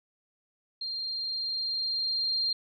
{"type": "tone with level ramp", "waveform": "sine", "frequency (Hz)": 4192, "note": "C8", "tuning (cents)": 2, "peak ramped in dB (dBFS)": [-32, -25], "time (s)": [0.81, 2.53], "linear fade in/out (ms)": 5, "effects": []}